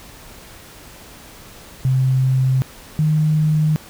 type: tone pair in turn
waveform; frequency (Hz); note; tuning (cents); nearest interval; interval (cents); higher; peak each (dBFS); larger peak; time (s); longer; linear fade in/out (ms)
sine; 130.81 / 154.19; C3 / D#3; 0 / -15; minor third; 285; second; -13; neither; 1.85-2.62 / 2.99-3.76; neither; 0
effects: pink hiss -41 dBFS RMS until 3.89 s